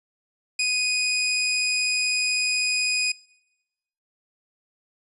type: tone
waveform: 20% pulse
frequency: 2489 Hz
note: D#7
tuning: in tune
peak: -16 dBFS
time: 0.59-3.12 s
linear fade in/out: 5 ms
effects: noise-tail reverb RT60 1.0 s tail -24 dB re dry + resampled to 24000 Hz